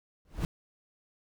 brown noise with exponential growth, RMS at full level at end -26 dBFS, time 0.25-0.45 s, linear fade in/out 1 ms, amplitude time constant 42 ms, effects none

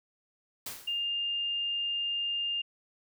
white noise with exponential decay, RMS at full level -36 dBFS, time 0.66-1.1 s, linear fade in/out 5 ms, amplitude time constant 94 ms
sine tone, 2809 Hz, F7, 9 cents sharp, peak -29 dBFS, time 0.87-2.62 s, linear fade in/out 10 ms
effects none

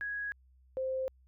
sine tone pair in turn, 1661.2 / 523.2 Hz, G#6 / C5, 0 / 0 cents, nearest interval octave + minor sixth, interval 2000 cents, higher first, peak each -34 / -31 dBFS, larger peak second, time 0.01-0.32 / 0.77-1.08 s, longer neither, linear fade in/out 0 ms, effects added 64 Hz sine -60 dBFS peak until 1.27 s

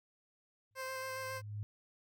sine tone with exponential growth, 104.4 Hz, G#2, 10 cents sharp, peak -36 dBFS, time 0.71-1.63 s, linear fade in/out 0 ms, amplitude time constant 200 ms
15% pulse tone with vibrato, 523.3 Hz, C5, in tune, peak -33 dBFS, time 0.75-1.42 s, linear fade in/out 50 ms, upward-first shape square, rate 7.3 Hz, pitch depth 9 cents each way
effects none

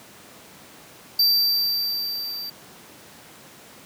square tone with level ramp, 4672 Hz, D8, 10 cents flat, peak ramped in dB -15 to -31 dBFS, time 1.19-2.5 s, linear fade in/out 5 ms, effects pink hiss -46 dBFS RMS until 3.85 s + high-pass 150 Hz 12 dB/octave

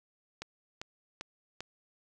click train, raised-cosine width 0.2 ms, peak -22 dBFS, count 4, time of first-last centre 0.42-1.606 s, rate 2.53 Hz, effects none

